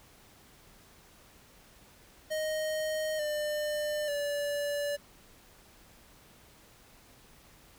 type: tone with pitch steps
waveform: square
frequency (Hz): 622.3 / 600.1 / 578.6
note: D#5 / D5 / D5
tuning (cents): 0 / +37 / -26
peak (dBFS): -31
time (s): 2.3-4.97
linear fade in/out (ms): 20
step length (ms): 890
effects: pink hiss -58 dBFS RMS until 7.78 s